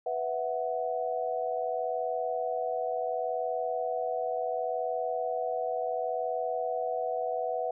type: chord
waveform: sine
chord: B suspended fourth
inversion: none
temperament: equal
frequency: 493.9 / 659.3 / 740 Hz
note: B4 / E5 / F#5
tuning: 0 / 0 / 0 cents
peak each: -33 dBFS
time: 0.06-7.71 s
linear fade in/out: 5 ms
effects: none